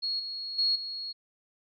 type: tone with level steps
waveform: sine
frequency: 4315 Hz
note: C#8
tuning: 47 cents flat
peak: -28 / -34 / -23 / -34 dBFS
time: 0.02-1.13 s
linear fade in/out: 20 ms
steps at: 0.19 / 0.58 / 0.75 s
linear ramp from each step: 10 ms
effects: none